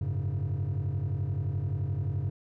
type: chord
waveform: triangle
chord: F# suspended second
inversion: none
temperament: just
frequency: 92.5 / 104.06 / 138.75 Hz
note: F#2 / G#2 / C#3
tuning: 0 / +4 / +2 cents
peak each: -29 dBFS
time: 0.01-2.3 s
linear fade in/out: 5 ms
effects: tanh soft clip ceiling -23 dBFS